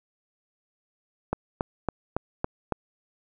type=click train; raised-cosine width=1 ms; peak=-11 dBFS; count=6; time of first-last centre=1.33-2.723 s; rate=3.59 Hz; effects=none